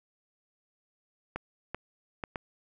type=clicks; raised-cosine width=0.5 ms; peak=-19 dBFS; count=4; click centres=1.36 / 1.746 / 2.238 / 2.358 s; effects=none